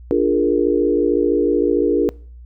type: chord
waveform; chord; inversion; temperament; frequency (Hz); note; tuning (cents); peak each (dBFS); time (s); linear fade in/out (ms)
sine; Bb dominant seventh; first; equal with one note detuned; 293.7 / 349.2 / 415.3 / 468.9; D4 / F4 / Ab4 / Bb4; 0 / 0 / 0 / +10; -19; 0.11-2.09; 0
effects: noise-tail reverb RT60 0.5 s tail -25 dB re dry + added 60 Hz sine -36 dBFS peak until 2.45 s